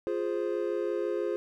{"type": "chord", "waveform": "triangle", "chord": "F minor", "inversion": "none", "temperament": "equal", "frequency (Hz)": [349.2, 415.3, 523.3], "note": ["F4", "Ab4", "C5"], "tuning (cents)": [0, 0, 0], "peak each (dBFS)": [-30, -30, -32], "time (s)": [0.07, 1.36], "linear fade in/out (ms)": 0, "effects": []}